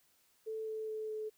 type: tone with pitch steps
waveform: sine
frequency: 440 / 437.2 / 434.4 / 431.7 Hz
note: A4 / A4 / A4 / A4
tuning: 0 / -11 / -22 / -33 cents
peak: -37 dBFS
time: 0.46-1.3 s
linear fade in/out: 20 ms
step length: 210 ms
effects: white hiss -71 dBFS RMS until 1.37 s